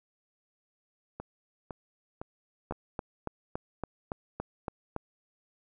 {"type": "two click trains", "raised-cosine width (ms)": 1, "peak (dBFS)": [-24, -19], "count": [4, 9], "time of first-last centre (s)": [[1.2, 2.723], [2.71, 4.964]], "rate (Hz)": [1.97, 3.55], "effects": []}